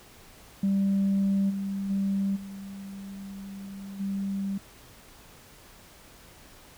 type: tone with level steps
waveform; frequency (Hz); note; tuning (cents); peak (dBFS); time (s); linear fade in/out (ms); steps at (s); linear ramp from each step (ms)
sine; 196.3; G3; +3; -20 / -28 / -23 / -37 / -27; 0.63-4.58; 5; 1.49 / 1.89 / 2.35 / 3.99; 20
effects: tanh soft clip ceiling -19 dBFS + pink hiss -52 dBFS RMS until 6.77 s

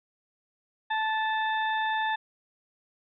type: harmonic tone with a mistuned harmonic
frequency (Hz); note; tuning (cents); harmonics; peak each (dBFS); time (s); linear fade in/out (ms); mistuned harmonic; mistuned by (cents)
875; A5; -10; 1 / 2 / 3 / 4; -27 / -30 / -43 / -38; 0.9-2.16; 10; 4; +43
effects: none

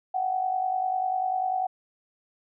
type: tone with amplitude modulation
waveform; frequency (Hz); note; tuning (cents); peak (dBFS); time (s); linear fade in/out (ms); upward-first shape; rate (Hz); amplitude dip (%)
sine; 748; F#5; +19; -21; 0.14-1.67; 10; sine; 50.1; 65
effects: none

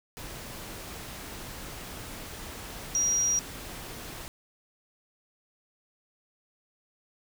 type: tone in noise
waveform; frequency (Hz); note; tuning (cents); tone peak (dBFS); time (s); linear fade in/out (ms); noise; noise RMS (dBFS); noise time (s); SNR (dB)
sine; 5730; F8; +44; -23; 2.95-3.39; 0; pink; -41; 0.17-4.28; +15
effects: none

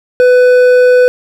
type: tone with hard clipping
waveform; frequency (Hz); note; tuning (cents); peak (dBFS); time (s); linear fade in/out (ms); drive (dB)
triangle; 498.8; B4; +17; -5; 0.2-1.08; 0; 10
effects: none

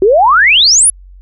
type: exponential sweep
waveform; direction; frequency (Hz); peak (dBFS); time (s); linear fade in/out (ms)
sine; up; 362 to 11000; -4; 0.02-0.9; 2
effects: added 46 Hz sine -33 dBFS peak until 1.21 s

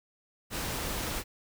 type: noise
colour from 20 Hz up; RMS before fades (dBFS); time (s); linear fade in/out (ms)
pink; -34; 0.5-1.24; 50
effects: none

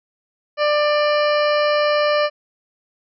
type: harmonic tone with a mistuned harmonic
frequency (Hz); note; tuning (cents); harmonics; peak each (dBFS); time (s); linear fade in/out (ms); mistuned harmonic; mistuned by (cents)
594; D5; +20; 1 / 2 / 3 / 4 / 5 / 7 / 8 / 9; -16 / -22 / -26 / -28 / -30 / -33 / -34 / -35; 0.57-2.3; 50; 5; -18
effects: none

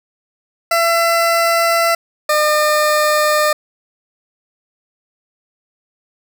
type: tone pair in turn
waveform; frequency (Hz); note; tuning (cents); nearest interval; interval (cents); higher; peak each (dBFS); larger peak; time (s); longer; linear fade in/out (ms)
20% pulse; 673 / 604.8; E5 / D#5; +36 / -49; major second; 185; first; -7; neither; 0.71-1.95 / 2.29-3.53; neither; 5
effects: none

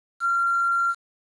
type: tone with quantisation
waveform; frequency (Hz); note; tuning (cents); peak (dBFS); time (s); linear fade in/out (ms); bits
sine; 1378; F6; -24; -19; 0.2-0.95; 50; 7
effects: resampled to 22050 Hz

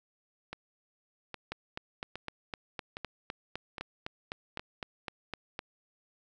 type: two click trains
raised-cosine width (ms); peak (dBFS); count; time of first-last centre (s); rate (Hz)
0.3; -20 / -23; 17 / 6; 1.52-5.591 / 0.53-4.595; 3.93 / 1.23
effects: none

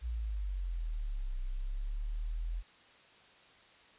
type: exponential two-way sweep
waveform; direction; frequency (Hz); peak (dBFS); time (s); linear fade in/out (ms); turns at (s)
sine; down then up; 60.5 to 31.27 to 43.07; -33; 0.01-2.63; 50; 1.38
effects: white hiss -60 dBFS RMS until 3.98 s + resampled to 8000 Hz

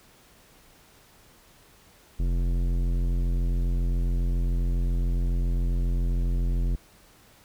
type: tone with tanh clipping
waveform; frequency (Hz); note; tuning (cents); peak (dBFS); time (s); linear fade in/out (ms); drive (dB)
sine; 43.65; F1; 0; -24; 2.19-6.76; 10; 15
effects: pink hiss -56 dBFS RMS until 7.44 s

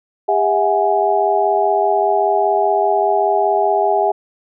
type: tone cluster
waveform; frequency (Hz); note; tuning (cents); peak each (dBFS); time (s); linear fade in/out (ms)
sine; 403 / 651 / 736 / 832; G4 / E5 / F#5 / G#5; +48 / -22 / -9 / +3; -18; 0.28-4.12; 10
effects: none

